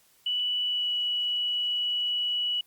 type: tone with pitch glide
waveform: sine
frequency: 2960 to 2940 Hz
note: F#7 to F#7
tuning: 0 to -12 cents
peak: -25 dBFS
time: 0.26-2.61 s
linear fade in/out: 5 ms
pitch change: -12 cents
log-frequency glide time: 0.66-0.91 s
effects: white hiss -62 dBFS RMS until 2.66 s + Opus 48 kbps